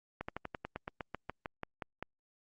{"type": "slowing click train", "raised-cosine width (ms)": 0.5, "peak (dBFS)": -23, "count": 15, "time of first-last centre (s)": [0.21, 2.026], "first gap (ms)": 75, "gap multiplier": 1.08, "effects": ["Opus 48 kbps"]}